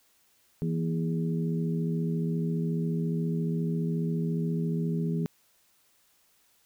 harmonic tone with a mistuned harmonic, 82.41 Hz, E2, in tune, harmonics 2 / 3 / 4 / 5, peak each -27 / -34 / -41 / -37 dBFS, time 0.62-5.26 s, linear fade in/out 0 ms, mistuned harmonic 3, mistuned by -57 cents, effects white hiss -66 dBFS RMS until 6.65 s

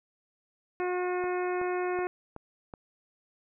harmonic tone, 361 Hz, F#4, 43 cents flat, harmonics 1 / 2 / 3 / 4 / 5 / 6 / 7, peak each -29 / -35 / -39 / -41 / -43 / -45 / -46 dBFS, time 0.8-2.07 s, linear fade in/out 0 ms
click train, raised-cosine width 1 ms, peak -27 dBFS, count 5, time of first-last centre 1.24-2.738 s, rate 2.67 Hz
effects none

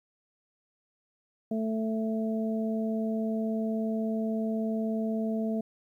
harmonic tone, 220.9 Hz, A3, 7 cents sharp, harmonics 1 / 2 / 3, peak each -28 / -36 / -36 dBFS, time 1.51-5.61 s, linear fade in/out 5 ms, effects 11-bit

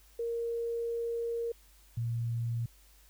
sine tone pair in turn, 466.2 / 117.02 Hz, A#4 / A#2, 0 / +7 cents, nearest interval 2 octaves, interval 2393 cents, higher first, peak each -31 / -30 dBFS, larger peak second, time 0.19-1.52 / 1.97-2.66 s, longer first, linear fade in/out 5 ms, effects added 50 Hz sine -59 dBFS peak until 3.09 s + white hiss -63 dBFS RMS until 3.09 s

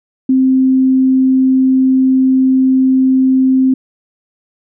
sine tone, 261.6 Hz, C4, in tune, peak -7 dBFS, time 0.29-3.74 s, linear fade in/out 5 ms, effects none

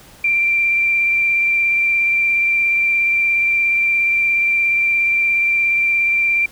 sine tone with vibrato, 2361 Hz, D7, 9 cents sharp, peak -13 dBFS, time 0.24-6.46 s, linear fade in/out 5 ms, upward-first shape sine, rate 17 Hz, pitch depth 12 cents each way, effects pink hiss -44 dBFS RMS until 6.51 s

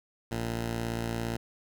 10% pulse tone pair together, 57.45 / 114.9 Hz, A#1 / A#2, -25 / -25 cents, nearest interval octave, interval 1200 cents, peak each -27 dBFS, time 0.31-1.37 s, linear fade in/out 5 ms, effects none

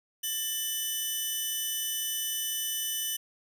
10% pulse tone pair together, 1776 / 2990 Hz, A6 / F#7, +16 / +17 cents, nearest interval major sixth, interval 901 cents, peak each -32 / -22 dBFS, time 0.23-3.17 s, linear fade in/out 10 ms, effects none

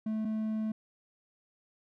triangle tone pair in turn, 217.8 / 217.8 Hz, A3 / A3, -17 / -17 cents, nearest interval unison, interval 0 cents, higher neither, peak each -28 dBFS, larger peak neither, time 0.06-0.25 / 0.25-0.72 s, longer second, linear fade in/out 5 ms, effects none

